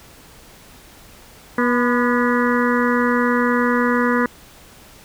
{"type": "harmonic tone with a mistuned harmonic", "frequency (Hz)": 242.8, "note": "B3", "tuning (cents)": -29, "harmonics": [1, 2, 4, 5, 6, 7, 8], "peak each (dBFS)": [-18, -21, -24, -25, -26, -26, -27], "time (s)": [1.58, 4.26], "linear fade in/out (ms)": 2, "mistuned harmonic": 4, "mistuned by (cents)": 46, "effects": ["pink hiss -45 dBFS RMS until 5.04 s"]}